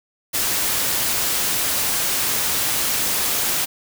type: noise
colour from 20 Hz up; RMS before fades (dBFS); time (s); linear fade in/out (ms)
white; -21; 0.33-3.66; 20
effects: none